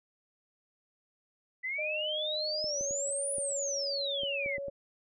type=exponential two-way sweep; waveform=sine; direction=up then down; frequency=1975.5 to 9956 to 1975.5 Hz; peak=-32 dBFS; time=1.63-4.58 s; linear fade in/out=20 ms; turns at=3.33 s
type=tone with pitch glide; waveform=sine; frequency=613 to 558.9 Hz; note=D#5 to C#5; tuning=-26 to +14 cents; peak=-35 dBFS; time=1.78-4.7 s; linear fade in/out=10 ms; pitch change=-160 cents; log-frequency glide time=2.65-2.79 s
type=clicks; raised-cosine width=2 ms; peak=-32 dBFS; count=8; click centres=2.643 / 2.81 / 2.909 / 3.383 / 4.234 / 4.461 / 4.582 / 4.683 s
effects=none